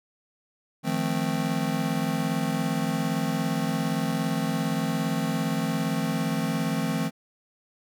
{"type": "chord", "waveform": "square", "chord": "F dominant seventh", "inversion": "third", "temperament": "just", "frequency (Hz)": [157.15, 174.61, 218.3, 261.9], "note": ["Eb3", "F3", "A3", "C4"], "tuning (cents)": [18, 0, -13, 2], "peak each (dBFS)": -31, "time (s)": [0.83, 7.11], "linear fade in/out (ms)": 50, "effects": []}